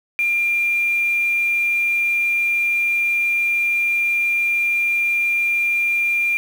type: tone with quantisation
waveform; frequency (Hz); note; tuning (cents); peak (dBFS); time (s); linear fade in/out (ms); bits
sine; 2391; D7; +30; -16; 0.19-6.37; 0; 6
effects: none